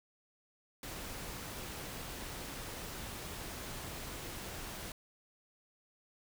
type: noise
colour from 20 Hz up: pink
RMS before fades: -44 dBFS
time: 0.83-4.92 s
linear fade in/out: 2 ms
effects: none